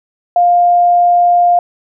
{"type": "tone", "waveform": "sine", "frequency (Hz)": 703, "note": "F5", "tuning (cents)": 11, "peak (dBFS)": -6, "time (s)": [0.36, 1.59], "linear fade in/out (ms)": 2, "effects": []}